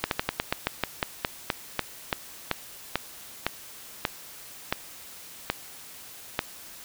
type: slowing click train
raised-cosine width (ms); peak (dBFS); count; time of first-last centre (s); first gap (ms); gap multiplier
0.3; -7; 20; 0.04-6.391; 72; 1.15
effects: white hiss -45 dBFS RMS until 6.84 s